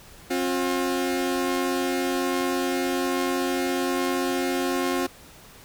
sawtooth tone pair together, 267.6 / 357.2 Hz, C4 / F4, +39 / +39 cents, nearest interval perfect fourth, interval 500 cents, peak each -22 dBFS, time 0.3-5.07 s, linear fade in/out 10 ms, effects pink hiss -48 dBFS RMS until 5.64 s

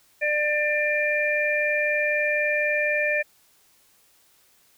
harmonic tone, 596 Hz, D5, 25 cents sharp, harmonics 1 / 3 / 4, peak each -25 / -25 / -25 dBFS, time 0.21-3.23 s, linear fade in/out 20 ms, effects white hiss -60 dBFS RMS until 4.77 s

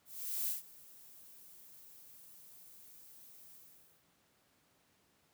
violet noise with ADSR envelope, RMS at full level -35 dBFS, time 0.05-4.06 s, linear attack 430 ms, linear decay 140 ms, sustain -22 dB, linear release 530 ms, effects pink hiss -72 dBFS RMS until 5.33 s + high-pass 100 Hz 12 dB/octave

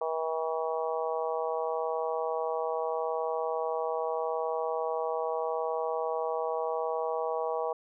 harmonic tone, 160.8 Hz, E3, 43 cents flat, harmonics 3 / 4 / 5 / 6 / 7, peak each -32 / -34 / -36 / -38 / -39 dBFS, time 0.01-7.73 s, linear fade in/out 5 ms, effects none

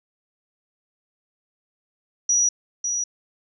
sine tone with echo, 5820 Hz, F#8, 29 cents flat, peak -16 dBFS, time 2.29-2.49 s, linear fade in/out 5 ms, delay 550 ms, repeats 1, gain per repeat -6 dB, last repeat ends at 3.04 s, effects none

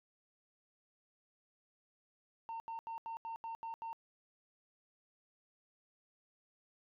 sine tone bursts, 910 Hz, A#5, 42 cents flat, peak -38 dBFS, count 8, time 2.49-3.93 s, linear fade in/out 0 ms, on 110 ms, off 80 ms, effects tanh soft clip ceiling -39 dBFS

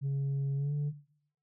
sine tone with pitch glide, 138.3 to 145.85 Hz, C#3 to D3, -4 to -12 cents, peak -26 dBFS, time 0.01-0.93 s, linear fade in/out 50 ms, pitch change +92 cents, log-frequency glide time 0.56-0.73 s, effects noise-tail reverb RT60 0.6 s tail -17 dB re dry + tanh soft clip ceiling -28 dBFS

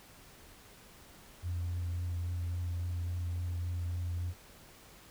sine tone with vibrato, 87.31 Hz, F2, in tune, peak -31 dBFS, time 1.42-4.34 s, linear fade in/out 50 ms, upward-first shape triangle, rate 3.6 Hz, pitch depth 21 cents each way, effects tanh soft clip ceiling -30 dBFS + pink hiss -56 dBFS RMS until 5.1 s

